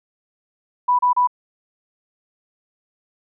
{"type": "tone bursts", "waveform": "sine", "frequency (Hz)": 987.8, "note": "B5", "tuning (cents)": 0, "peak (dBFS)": -13, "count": 3, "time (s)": [0.88, 1.274], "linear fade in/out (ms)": 10, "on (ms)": 110, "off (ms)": 32, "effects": []}